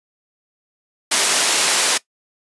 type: band-pass noise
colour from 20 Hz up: white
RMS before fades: -17 dBFS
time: 1.11-1.98 s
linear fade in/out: 10 ms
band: 330 to 9200 Hz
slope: 12 dB/octave
effects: noise-tail reverb RT60 0.1 s tail -19 dB re dry + resampled to 24000 Hz